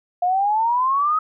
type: exponential sweep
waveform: sine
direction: up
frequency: 703 to 1278 Hz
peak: -16 dBFS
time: 0.22-1.19 s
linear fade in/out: 5 ms
effects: none